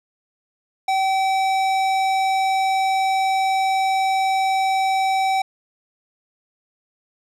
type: tone with tanh clipping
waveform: sine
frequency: 768 Hz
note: G5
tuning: 36 cents flat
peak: -19 dBFS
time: 0.88-5.42 s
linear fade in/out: 5 ms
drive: 17 dB
effects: none